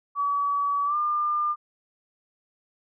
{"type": "tone with pitch glide", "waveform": "sine", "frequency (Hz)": [1140, 1200.1], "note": ["C#6", "D6"], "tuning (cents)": [48, 37], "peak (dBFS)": -22, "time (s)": [0.15, 1.56], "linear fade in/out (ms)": 50, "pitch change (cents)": 89, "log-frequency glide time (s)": [0.85, 0.96], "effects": []}